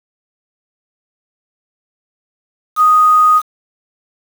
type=tone with quantisation; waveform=sine; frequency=1244.5 Hz; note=D#6; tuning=in tune; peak=-6 dBFS; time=2.76-3.42 s; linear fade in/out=50 ms; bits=5; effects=none